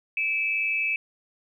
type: tone pair together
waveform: sine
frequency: 2331 / 2601 Hz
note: D7 / E7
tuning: -14 / -24 cents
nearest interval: major second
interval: 190 cents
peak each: -27 / -25 dBFS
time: 0.17-0.96 s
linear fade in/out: 2 ms
effects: 10-bit